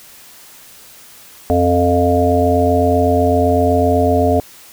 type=harmonic tone; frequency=87.9 Hz; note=F2; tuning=12 cents sharp; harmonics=1 / 3 / 5 / 7 / 8; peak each=-17 / -17 / -17 / -17 / -17 dBFS; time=1.5-4.4 s; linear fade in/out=0 ms; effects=white hiss -41 dBFS RMS until 4.72 s